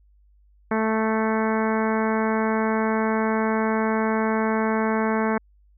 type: harmonic tone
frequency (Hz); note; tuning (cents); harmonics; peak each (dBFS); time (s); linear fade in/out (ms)
220; A3; 0; 1 / 2 / 3 / 4 / 5 / 6 / 7 / 8 / 9 / 10; -23 / -26 / -30 / -29 / -31 / -35 / -33 / -36 / -39 / -38; 0.71-5.38; 5
effects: added 50 Hz sine -54 dBFS peak until 5.77 s